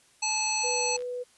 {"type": "harmonic tone", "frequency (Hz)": 865, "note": "A5", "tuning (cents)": -30, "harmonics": [1, 3, 5, 7, 9], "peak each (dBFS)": [-32, -32, -32, -32, -32], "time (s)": [0.22, 0.97], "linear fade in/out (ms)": 10}
{"type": "click train", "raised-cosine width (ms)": 0.2, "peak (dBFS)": -33, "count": 50, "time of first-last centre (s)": [0.29, 1.021], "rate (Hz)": 67}
{"type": "tone", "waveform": "sine", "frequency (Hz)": 493.9, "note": "B4", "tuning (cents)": 0, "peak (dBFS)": -31, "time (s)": [0.63, 1.24], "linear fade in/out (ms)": 20}
{"effects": ["white hiss -61 dBFS RMS until 1.37 s", "resampled to 24000 Hz"]}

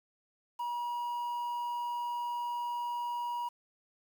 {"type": "tone with quantisation", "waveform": "triangle", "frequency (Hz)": 960, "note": "B5", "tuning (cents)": -49, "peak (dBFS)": -31, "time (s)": [0.59, 3.49], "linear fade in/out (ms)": 10, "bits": 9, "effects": []}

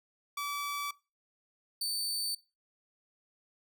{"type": "tone pair in turn", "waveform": "sawtooth", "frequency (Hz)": [1152, 4552], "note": ["D6", "C#8"], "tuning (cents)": [-34, 45], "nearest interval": "2 octaves", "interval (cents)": 2379, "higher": "second", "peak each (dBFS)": [-30, -29], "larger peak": "second", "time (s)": [[0.37, 0.91], [1.81, 2.35]], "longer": "neither", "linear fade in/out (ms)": 5, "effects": ["noise-tail reverb RT60 0.3 s tail -22 dB re dry"]}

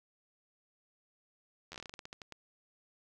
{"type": "slowing click train", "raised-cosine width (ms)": 0.2, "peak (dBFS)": -28, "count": 15, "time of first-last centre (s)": [1.72, 2.323], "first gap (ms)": 11, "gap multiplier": 1.19, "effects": []}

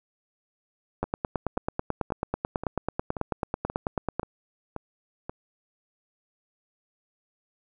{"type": "two click trains", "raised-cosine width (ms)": 1, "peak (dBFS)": [-12, -19], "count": [30, 9], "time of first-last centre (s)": [[1.03, 4.196], [1.04, 5.295]], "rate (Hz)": [9.16, 1.88], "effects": []}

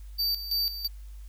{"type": "tone with tremolo", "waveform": "square", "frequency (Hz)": 4630, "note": "D8", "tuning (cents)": -25, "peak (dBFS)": -25, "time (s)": [0.18, 0.88], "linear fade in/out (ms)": 20, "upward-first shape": "square", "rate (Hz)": 3, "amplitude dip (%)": 70, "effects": ["added 50 Hz sine -40 dBFS peak until 1.28 s", "white hiss -62 dBFS RMS until 1.28 s"]}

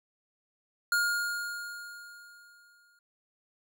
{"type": "tone with exponential decay", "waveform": "square", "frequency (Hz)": 1421, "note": "F6", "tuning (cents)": 30, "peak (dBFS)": -24, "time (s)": [0.92, 2.99], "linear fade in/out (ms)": 2, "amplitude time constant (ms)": 450, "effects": []}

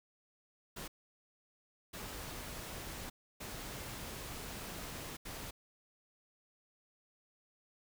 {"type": "noise bursts at uneven times", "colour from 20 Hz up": "pink", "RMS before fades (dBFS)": -45, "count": 4, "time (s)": [[0.76, 0.88], [1.93, 3.1], [3.4, 5.17], [5.25, 5.51]], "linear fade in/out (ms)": 10, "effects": []}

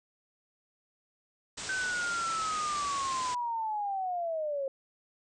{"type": "low-pass noise", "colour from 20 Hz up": "white", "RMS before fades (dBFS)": -40, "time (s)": [1.57, 3.35], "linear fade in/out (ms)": 10, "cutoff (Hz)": 8500, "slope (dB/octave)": 96}
{"type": "linear sweep", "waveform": "sine", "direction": "down", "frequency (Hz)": [1543, 532], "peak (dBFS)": -30, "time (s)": [1.69, 4.68], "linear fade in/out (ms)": 2}
{"effects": []}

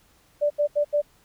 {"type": "tone bursts", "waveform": "sine", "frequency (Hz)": 587.3, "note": "D5", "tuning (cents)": 0, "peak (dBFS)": -18, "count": 4, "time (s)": [0.41, 1.019], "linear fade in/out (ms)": 20, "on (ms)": 93, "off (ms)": 79, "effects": ["pink hiss -60 dBFS RMS until 1.24 s"]}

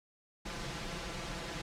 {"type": "noise with comb filter", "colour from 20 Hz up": "pink", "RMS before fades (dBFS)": -40, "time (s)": [0.45, 1.62], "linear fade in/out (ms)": 10, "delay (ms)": 5.9, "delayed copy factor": 0.7, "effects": ["low-pass 6000 Hz 12 dB/octave"]}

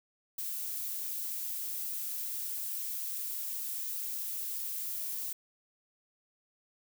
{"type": "noise", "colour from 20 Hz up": "violet", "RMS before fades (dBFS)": -37, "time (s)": [0.38, 5.33], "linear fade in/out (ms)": 5, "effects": []}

